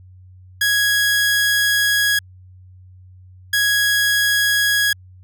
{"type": "tone pair in turn", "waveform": "sawtooth", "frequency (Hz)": [1661.2, 1661.2], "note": ["G#6", "G#6"], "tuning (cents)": [0, 0], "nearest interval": "unison", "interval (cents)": 0, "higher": "neither", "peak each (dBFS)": -11, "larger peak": "neither", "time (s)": [[0.61, 2.19], [3.53, 4.93]], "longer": "first", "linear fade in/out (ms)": 5, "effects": ["added 92 Hz sine -41 dBFS peak until 5.23 s"]}